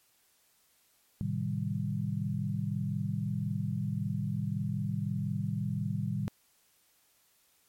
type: chord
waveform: sine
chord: A half-diminished seventh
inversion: none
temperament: equal with one note detuned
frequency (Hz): 110 / 131.72 / 155.56 / 196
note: A2 / C3 / Eb3 / G3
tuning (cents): 0 / +12 / 0 / 0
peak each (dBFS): -35 / -37 / -35 / -35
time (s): 1.21-6.28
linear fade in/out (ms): 0
effects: white hiss -68 dBFS RMS until 7.68 s + MP3 64 kbps